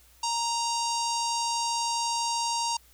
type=harmonic tone; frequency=932.3 Hz; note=A#5; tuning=in tune; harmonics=1 / 3 / 4 / 5 / 6 / 7 / 8 / 9 / 10; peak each=-28 / -38 / -41 / -34 / -37 / -36 / -41 / -43 / -44 dBFS; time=0.23-2.77 s; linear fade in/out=5 ms; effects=added 60 Hz sine -59 dBFS peak until 2.93 s + white hiss -59 dBFS RMS until 2.93 s